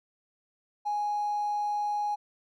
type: tone with hard clipping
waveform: triangle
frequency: 830.6 Hz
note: G#5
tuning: in tune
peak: -27 dBFS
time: 0.85-2.16 s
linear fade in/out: 20 ms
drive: 3 dB
effects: none